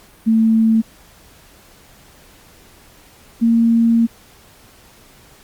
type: tone pair in turn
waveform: sine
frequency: 223.3 / 230.4 Hz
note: A3 / A#3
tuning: +26 / -20 cents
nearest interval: minor second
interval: 54 cents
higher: second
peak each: -10 dBFS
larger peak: neither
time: 0.26-0.82 / 3.41-4.07 s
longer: second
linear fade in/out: 20 ms
effects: pink hiss -47 dBFS RMS until 5.43 s + Opus 48 kbps